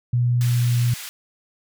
sine tone with pitch glide, 121.7 to 120.86 Hz, B2 to B2, -25 to -37 cents, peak -16 dBFS, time 0.13-0.94 s, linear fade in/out 5 ms, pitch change -12 cents, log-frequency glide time 0.41-0.75 s
pink high-pass noise, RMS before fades -35 dBFS, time 0.41-1.09 s, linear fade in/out 0 ms, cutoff 2000 Hz, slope 12 dB/octave
effects none

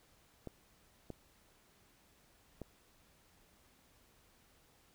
clicks, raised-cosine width 2 ms, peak -30 dBFS, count 3, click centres 0.473 / 1.103 / 2.617 s, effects pink hiss -68 dBFS RMS until 4.94 s

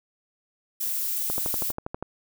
violet noise, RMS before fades -28 dBFS, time 0.8-1.72 s, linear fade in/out 10 ms
click train, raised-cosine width 1 ms, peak -17 dBFS, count 10, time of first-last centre 1.3-2.026 s, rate 12.4 Hz
effects none

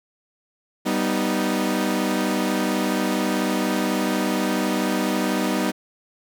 sawtooth chord, G augmented, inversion none, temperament equal with one note detuned, 194.76 / 246.9 / 311.1 Hz, G3 / B3 / D#4, -11 / 0 / 0 cents, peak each -21 dBFS, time 0.85-5.72 s, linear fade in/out 20 ms, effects none

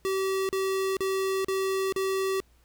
square tone bursts, 384 Hz, G4, 36 cents flat, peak -26 dBFS, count 5, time 0.05-2.402 s, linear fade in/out 0 ms, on 440 ms, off 38 ms, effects added 60 Hz sine -60 dBFS peak until 2.64 s + pink hiss -66 dBFS RMS until 2.64 s

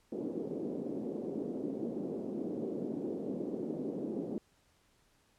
pink band-pass noise, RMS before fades -38 dBFS, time 0.12-4.38 s, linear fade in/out 0 ms, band 220 to 440 Hz, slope 24 dB/octave, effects pink hiss -70 dBFS RMS until 5.38 s + low-pass 11000 Hz 12 dB/octave

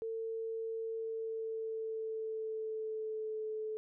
sine tone with pitch glide, 450 to 433.9 Hz, A4 to A4, +39 to -24 cents, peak -36 dBFS, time 0.02-3.77 s, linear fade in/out 0 ms, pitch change -63 cents, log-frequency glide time 0.85-3.45 s, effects none

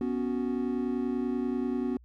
triangle chord, B suspended second, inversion none, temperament equal, 246.9 / 277.2 / 370 Hz, B3 / C#4 / F#4, 0 / 0 / 0 cents, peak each -28 / -31 / -32 dBFS, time 0.01-1.97 s, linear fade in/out 2 ms, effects added 60 Hz sine -52 dBFS peak until 2.04 s

